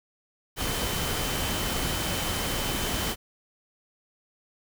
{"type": "tone in noise", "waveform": "sine", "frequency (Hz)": 3060, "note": "G7", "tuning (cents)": -42, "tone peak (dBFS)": -37, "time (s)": [0.56, 3.16], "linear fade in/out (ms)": 50, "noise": "pink", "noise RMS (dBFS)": -29, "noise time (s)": [0.56, 3.16], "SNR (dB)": -11, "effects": []}